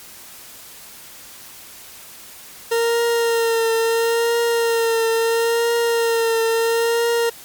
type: tone with vibrato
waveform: 40% pulse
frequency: 461 Hz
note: A#4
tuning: 19 cents flat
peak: -15 dBFS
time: 2.71-7.3 s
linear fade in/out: 10 ms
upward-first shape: triangle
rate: 0.74 Hz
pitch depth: 31 cents each way
effects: white hiss -40 dBFS RMS until 7.44 s + MP3 96 kbps